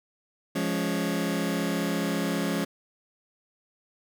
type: chord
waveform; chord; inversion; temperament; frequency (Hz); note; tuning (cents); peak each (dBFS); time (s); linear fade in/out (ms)
sawtooth; Db major; first; just; 173.24 / 207.9 / 277.2; F3 / Ab3 / Db4; -14 / +2 / 0; -26; 0.55-2.65; 10
effects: none